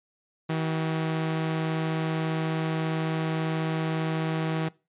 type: tone pair together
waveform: sawtooth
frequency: 160.11 / 378.5 Hz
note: D#3 / F#4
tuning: +50 / +39 cents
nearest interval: octave + minor third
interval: 1489 cents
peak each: -22 / -33 dBFS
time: 0.49-4.69 s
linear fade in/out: 10 ms
effects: noise-tail reverb RT60 0.3 s tail -22 dB re dry + resampled to 8000 Hz